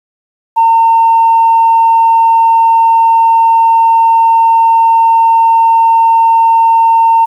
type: tone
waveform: sine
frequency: 910 Hz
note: A#5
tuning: 42 cents flat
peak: -3 dBFS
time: 0.56-7.26 s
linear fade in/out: 20 ms
effects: tanh soft clip ceiling 0 dBFS + 7-bit